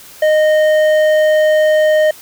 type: tone with hard clipping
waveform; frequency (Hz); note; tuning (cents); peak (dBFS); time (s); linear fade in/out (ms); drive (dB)
sine; 617; D#5; -15; -10; 0.22-2.11; 5; 8
effects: white hiss -38 dBFS RMS until 2.21 s